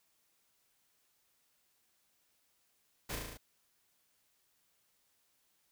pink noise with echo, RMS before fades -40 dBFS, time 3.09-3.16 s, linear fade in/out 10 ms, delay 36 ms, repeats 6, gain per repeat -2 dB, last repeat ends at 3.376 s, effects white hiss -75 dBFS RMS until 5.71 s

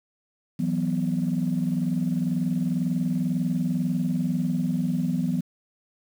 sine chord, E suspended second, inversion none, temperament equal, 164.81 / 185 / 246.9 Hz, E3 / F#3 / B3, 0 / 0 / 0 cents, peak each -26 dBFS, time 0.59-5.41 s, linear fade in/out 10 ms, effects tanh soft clip ceiling -15 dBFS + 8-bit

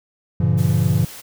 triangle chord, G diminished seventh, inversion none, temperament just, 98 / 117.6 / 141.12 / 169.34 Hz, G2 / Bb2 / Db3 / Fb3, 0 / +16 / +31 / +47 cents, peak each -18 dBFS, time 0.4-1.05 s, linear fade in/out 5 ms
white noise, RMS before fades -37 dBFS, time 0.57-1.22 s, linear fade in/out 20 ms
effects none

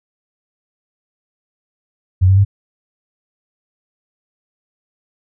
sine tone with pitch steps, 92.5 / 95.93 / 99.48 Hz, F#2 / G2 / G2, 0 / -37 / +26 cents, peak -7 dBFS, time 2.21-2.45 s, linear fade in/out 20 ms, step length 80 ms, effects none

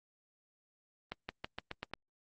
accelerating click train, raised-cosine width 0.3 ms, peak -22 dBFS, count 7, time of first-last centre 1.12-1.936 s, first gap 170 ms, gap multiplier 0.91, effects Opus 24 kbps

